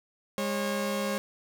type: tone pair together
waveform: sawtooth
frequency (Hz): 203.9 / 544.3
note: G#3 / C#5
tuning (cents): -32 / -32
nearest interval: octave + perfect fourth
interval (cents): 1700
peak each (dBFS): -27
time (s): 0.38-1.18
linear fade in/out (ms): 0
effects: none